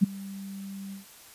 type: tone with ADSR envelope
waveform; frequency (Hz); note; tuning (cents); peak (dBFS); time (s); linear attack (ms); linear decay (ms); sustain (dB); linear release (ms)
sine; 196; G3; 0; -13; 0.01-1.05; 25; 12; -23; 120
effects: white hiss -51 dBFS RMS until 1.34 s + resampled to 32000 Hz